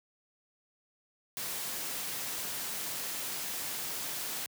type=noise; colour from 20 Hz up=white; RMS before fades=-37 dBFS; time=1.37-4.46 s; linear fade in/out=0 ms; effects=high-pass 100 Hz 12 dB/octave